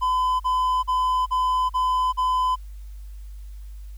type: tone bursts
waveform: triangle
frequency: 1013 Hz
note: B5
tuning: 44 cents sharp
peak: -17 dBFS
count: 6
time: 0.01-2.56 s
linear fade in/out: 20 ms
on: 390 ms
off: 42 ms
effects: added 50 Hz sine -35 dBFS peak until 3.97 s + white hiss -60 dBFS RMS until 3.97 s